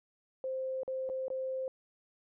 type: tone with dropouts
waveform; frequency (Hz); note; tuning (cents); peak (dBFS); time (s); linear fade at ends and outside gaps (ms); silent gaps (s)
sine; 523.3; C5; 0; -33; 0.44-1.68; 1; 0.833-0.878 / 1.091-1.098 / 1.282-1.302
effects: none